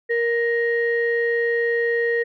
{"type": "tone pair together", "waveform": "sine", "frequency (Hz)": [468.2, 1873], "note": ["A#4", "A#6"], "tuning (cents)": [8, 8], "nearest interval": "2 octaves", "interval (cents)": 2400, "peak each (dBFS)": [-19, -22], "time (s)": [0.09, 2.24], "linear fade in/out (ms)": 20, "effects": ["tanh soft clip ceiling -11 dBFS"]}